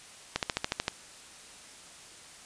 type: slowing click train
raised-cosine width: 0.2 ms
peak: -10 dBFS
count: 8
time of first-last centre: 0.36-0.881 s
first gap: 68 ms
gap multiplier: 1.03
effects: white hiss -50 dBFS RMS until 2.45 s + resampled to 22050 Hz